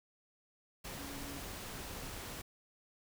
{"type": "tone in noise", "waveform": "sine", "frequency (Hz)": 278.9, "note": "C#4", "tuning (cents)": 11, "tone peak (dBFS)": -48, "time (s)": [0.98, 1.4], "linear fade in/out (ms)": 10, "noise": "pink", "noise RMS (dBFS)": -45, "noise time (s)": [0.84, 2.42], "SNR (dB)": -6, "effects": []}